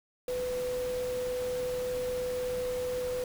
sine tone in noise, 500 Hz, B4, 21 cents sharp, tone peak -30 dBFS, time 0.28-3.24 s, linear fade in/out 2 ms, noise pink, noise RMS -43 dBFS, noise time 0.28-3.24 s, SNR +10 dB, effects none

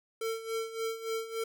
square tone with tremolo, 450.4 Hz, A4, 40 cents sharp, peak -31 dBFS, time 0.21-1.44 s, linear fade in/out 5 ms, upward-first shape sine, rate 3.5 Hz, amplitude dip 75%, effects none

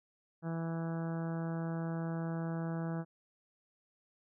harmonic tone, 165 Hz, E3, 2 cents sharp, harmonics 1 / 2 / 3 / 4 / 5 / 6 / 7 / 8 / 9 / 10, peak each -35 / -43 / -47 / -47 / -50 / -55 / -55 / -54 / -54 / -58 dBFS, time 0.42-3.05 s, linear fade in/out 50 ms, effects none

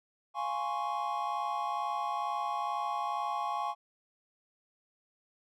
triangle chord, Db major seventh, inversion first, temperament equal, 698.5 / 830.6 / 1046.5 / 1108.7 Hz, F5 / Ab5 / C6 / Db6, 0 / 0 / 0 / 0 cents, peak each -37 / -33 / -38 / -34 dBFS, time 0.34-3.75 s, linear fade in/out 50 ms, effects none

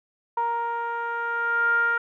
10% pulse tone with low-pass filter sweep, 468.1 Hz, A#4, 7 cents sharp, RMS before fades -25 dBFS, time 0.37-1.98 s, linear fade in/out 5 ms, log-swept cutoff 1000 to 1500 Hz, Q 9.6, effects none

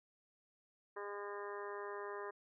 harmonic tone, 203.5 Hz, G#3, 35 cents flat, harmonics 2 / 3 / 4 / 5 / 6 / 7 / 8 / 9, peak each -45 / -53 / -55 / -49 / -52 / -61 / -54 / -55 dBFS, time 0.96-2.31 s, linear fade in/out 10 ms, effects none

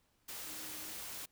sine tone in noise, 312.1 Hz, D#4, 5 cents sharp, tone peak -56 dBFS, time 0.46-0.93 s, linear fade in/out 10 ms, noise white, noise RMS -45 dBFS, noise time 0.28-1.26 s, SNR -14 dB, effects pink hiss -75 dBFS RMS until 1.31 s

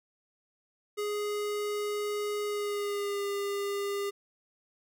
square tone with pitch glide, 415.3 to 402.3 Hz, G#4 to G4, 0 to +45 cents, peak -31 dBFS, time 0.97-4.11 s, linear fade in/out 20 ms, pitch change -55 cents, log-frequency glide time 2.45-3.25 s, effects none

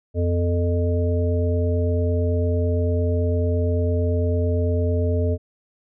harmonic tone with a mistuned harmonic, 87.31 Hz, F2, in tune, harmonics 1 / 3 / 5 / 7, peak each -19 / -28 / -26 / -29 dBFS, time 0.14-5.38 s, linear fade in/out 50 ms, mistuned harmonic 3, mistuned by -60 cents, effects none

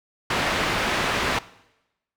white low-pass noise, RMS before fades -24 dBFS, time 0.3-1.39 s, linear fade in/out 5 ms, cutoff 2300 Hz, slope 12 dB/octave, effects noise-tail reverb RT60 0.9 s tail -19 dB re dry

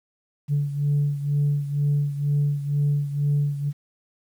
sine beating tone pair, 144 / 146.1 Hz, D3 / D3, -34 / -9 cents, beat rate 2.1 Hz, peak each -20 / -25 dBFS, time 0.48-3.73 s, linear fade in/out 50 ms, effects tanh soft clip ceiling -15 dBFS + 9-bit

